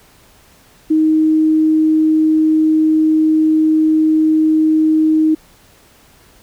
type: tone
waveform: sine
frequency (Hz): 313.4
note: D#4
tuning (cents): +13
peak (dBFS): -9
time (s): 0.9-5.35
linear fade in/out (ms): 10
effects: pink hiss -48 dBFS RMS until 6.42 s